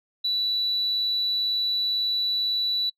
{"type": "tone", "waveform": "sine", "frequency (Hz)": 3951, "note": "B7", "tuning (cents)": 0, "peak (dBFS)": -21, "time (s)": [0.24, 2.9], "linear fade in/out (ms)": 10, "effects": ["noise-tail reverb RT60 0.1 s tail -26 dB re dry", "tanh soft clip ceiling -18 dBFS"]}